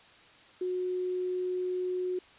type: tone with quantisation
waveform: sine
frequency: 364.8 Hz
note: F#4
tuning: 24 cents flat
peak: -29 dBFS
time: 0.61-2.19 s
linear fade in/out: 5 ms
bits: 9
effects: white hiss -56 dBFS RMS until 2.38 s + resampled to 8000 Hz